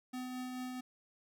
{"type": "tone with tremolo", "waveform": "square", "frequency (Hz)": 253.1, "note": "B3", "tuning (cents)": 43, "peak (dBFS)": -39, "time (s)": [0.13, 0.81], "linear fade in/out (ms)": 10, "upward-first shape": "triangle", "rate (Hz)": 4.6, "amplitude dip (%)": 30, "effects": []}